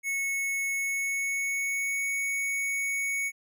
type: tone with pitch glide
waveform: square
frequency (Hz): 2201 to 2225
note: C#7 to C#7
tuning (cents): -13 to +6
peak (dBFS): -28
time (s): 0.03-3.32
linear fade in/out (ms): 50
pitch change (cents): +19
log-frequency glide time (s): 0.72-2.06
effects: none